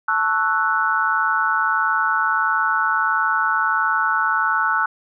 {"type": "chord", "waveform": "sine", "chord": "F# minor seventh", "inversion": "first", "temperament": "equal", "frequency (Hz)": [880, 1108.7, 1318.5, 1480], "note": ["A5", "C#6", "E6", "F#6"], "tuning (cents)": [0, 0, 0, 0], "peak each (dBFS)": [-24, -25, -21, -20], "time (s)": [0.08, 4.86], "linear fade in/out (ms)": 5, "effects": []}